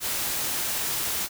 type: noise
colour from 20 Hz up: white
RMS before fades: -28 dBFS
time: 0-1.29 s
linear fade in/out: 50 ms
effects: none